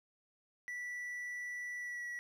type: tone with pitch glide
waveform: triangle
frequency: 1961 to 1935.1 Hz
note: B6 to B6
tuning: -13 to -36 cents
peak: -38 dBFS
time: 0.68-2.19 s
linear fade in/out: 0 ms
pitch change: -23 cents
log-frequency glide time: 1.78-2.05 s
effects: none